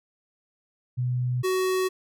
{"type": "tone pair in turn", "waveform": ["sine", "square"], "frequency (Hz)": [124.6, 373.4], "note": ["B2", "F#4"], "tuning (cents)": [16, 16], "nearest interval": "octave + perfect fifth", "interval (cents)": 1900, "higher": "second", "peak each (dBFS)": -23, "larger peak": "neither", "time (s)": [[0.97, 1.43], [1.43, 1.89]], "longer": "neither", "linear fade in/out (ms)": 20, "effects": []}